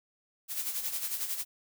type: noise with tremolo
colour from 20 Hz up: blue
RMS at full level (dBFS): -32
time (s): 0.48-1.45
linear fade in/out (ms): 50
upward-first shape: sine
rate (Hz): 11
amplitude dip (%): 60
effects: none